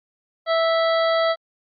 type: harmonic tone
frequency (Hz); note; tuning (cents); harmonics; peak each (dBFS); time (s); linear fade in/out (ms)
657; E5; -6; 1 / 2 / 3 / 5 / 6 / 7; -18 / -24 / -28 / -32 / -34 / -35; 0.46-1.36; 50
effects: Opus 48 kbps